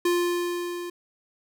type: tone with level ramp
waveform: square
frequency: 350 Hz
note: F4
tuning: 4 cents sharp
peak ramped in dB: -20 to -33 dBFS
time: 0.05-0.9 s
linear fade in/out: 5 ms
effects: none